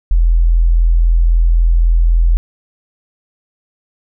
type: tone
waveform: sine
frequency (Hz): 41.89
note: E1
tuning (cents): +29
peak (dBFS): -7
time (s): 0.11-2.37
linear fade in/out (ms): 0
effects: none